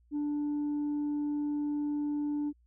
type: tone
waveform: sine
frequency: 293.7 Hz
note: D4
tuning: in tune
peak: -27 dBFS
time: 0.11-2.53 s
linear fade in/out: 50 ms
effects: tanh soft clip ceiling -28 dBFS + added 59 Hz sine -62 dBFS peak until 2.66 s